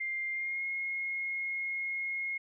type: tone with pitch glide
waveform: sine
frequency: 2100 to 2155 Hz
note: C7 to C#7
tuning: +6 to -49 cents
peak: -32 dBFS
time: 0-2.38 s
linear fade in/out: 10 ms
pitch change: +45 cents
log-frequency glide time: 0.3-0.64 s
effects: none